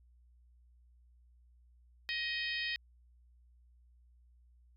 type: harmonic tone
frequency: 628 Hz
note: D#5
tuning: 16 cents sharp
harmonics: 3 / 4 / 5 / 6 / 7 / 8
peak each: -38 / -40 / -42 / -44 / -45 / -46 dBFS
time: 2.09-2.76 s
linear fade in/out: 0 ms
effects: added 60 Hz sine -61 dBFS peak until 4.76 s